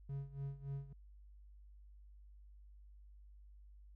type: tone with tremolo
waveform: triangle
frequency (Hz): 138.59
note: C#3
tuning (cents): 0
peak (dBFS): -37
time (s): 0.09-0.93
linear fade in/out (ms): 5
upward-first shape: sine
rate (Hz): 3.5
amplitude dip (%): 85
effects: added 50 Hz sine -56 dBFS peak until 3.95 s